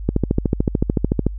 click train, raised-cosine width 3 ms, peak -3 dBFS, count 17, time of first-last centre 0.09-1.266 s, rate 13.6 Hz, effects added 50 Hz sine -26 dBFS peak until 1.38 s

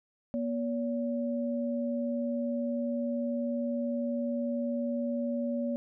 sine tone pair together, 239.6 / 569.1 Hz, A#3 / C#5, +48 / +45 cents, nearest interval octave + minor third, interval 1497 cents, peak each -30 / -34 dBFS, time 0.34-5.76 s, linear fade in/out 0 ms, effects none

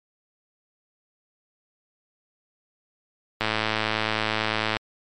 click train, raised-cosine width 0.3 ms, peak -7 dBFS, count 149, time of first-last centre 3.41-4.768 s, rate 109 Hz, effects MP3 64 kbps

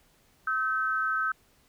sine tone pair together, 1291.2 / 1538 Hz, E6 / G6, -36 / -33 cents, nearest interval minor third, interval 303 cents, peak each -28 / -28 dBFS, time 0.47-1.32 s, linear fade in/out 5 ms, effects pink hiss -64 dBFS RMS until 1.68 s

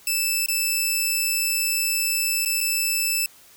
10% pulse tone with dropouts, 2637 Hz, E7, in tune, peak -12 dBFS, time 0.07-3.26 s, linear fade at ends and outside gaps 2 ms, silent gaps 0.461-0.484 / 2.45-2.458 / 2.606-2.61 s, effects white hiss -51 dBFS RMS until 3.56 s

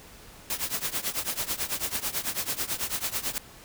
white noise with tremolo, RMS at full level -27 dBFS, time 0.5-3.38 s, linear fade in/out 0 ms, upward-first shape triangle, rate 9.1 Hz, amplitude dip 95%, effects pink hiss -49 dBFS RMS until 3.64 s

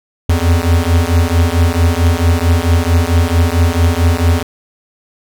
square beating tone pair, 82.41 / 86.91 Hz, E2 / F2, 0 / -8 cents, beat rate 4.5 Hz, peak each -13 dBFS, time 0.29-4.43 s, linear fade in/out 5 ms, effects none

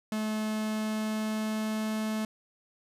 45% pulse tone with pitch glide, 215.9 to 217.2 Hz, A3 to A3, -33 to -22 cents, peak -29 dBFS, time 0.12-2.25 s, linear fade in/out 2 ms, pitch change +11 cents, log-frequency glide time 0.42-1.9 s, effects resampled to 32000 Hz

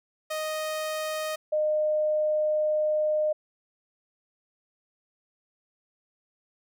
sawtooth / sine tone pair in turn, 622.3 / 611.3 Hz, D#5 / D#5, 0 / -31 cents, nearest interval unison, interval 31 cents, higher first, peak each -25 / -22 dBFS, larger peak second, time 0.3-1.36 / 1.52-3.33 s, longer second, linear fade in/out 10 ms, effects none

